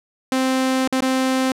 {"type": "tone with dropouts", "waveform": "sawtooth", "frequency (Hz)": 261.1, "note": "C4", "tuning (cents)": -3, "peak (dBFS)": -13, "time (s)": [0.32, 1.52], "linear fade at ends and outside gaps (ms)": 2, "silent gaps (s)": [[0.876, 0.925], [1.006, 1.022]], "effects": ["low-pass 11000 Hz 12 dB/octave"]}